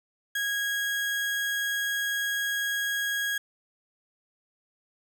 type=tone; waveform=35% pulse; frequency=1646 Hz; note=G#6; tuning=16 cents flat; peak=-25 dBFS; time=0.35-3.38 s; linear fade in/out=5 ms; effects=none